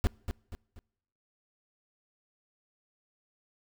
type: noise with echo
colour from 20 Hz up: brown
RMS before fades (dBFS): -24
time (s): 0.04-0.07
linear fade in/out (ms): 0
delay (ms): 240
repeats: 3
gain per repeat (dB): -8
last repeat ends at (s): 0.79
effects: noise-tail reverb RT60 0.8 s tail -25 dB re dry